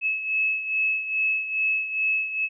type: beating tone pair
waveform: sine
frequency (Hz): 2589 / 2591.4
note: E7 / E7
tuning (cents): -32 / -30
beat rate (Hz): 2.4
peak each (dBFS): -23 / -29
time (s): 0.01-2.49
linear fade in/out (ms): 50
effects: none